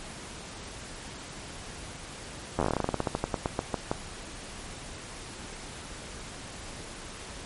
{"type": "slowing click train", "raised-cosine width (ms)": 1, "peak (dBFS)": -12, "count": 23, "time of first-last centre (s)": [2.59, 3.915], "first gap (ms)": 11, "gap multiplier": 1.14, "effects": ["pink hiss -42 dBFS RMS until 7.45 s", "MP3 48 kbps"]}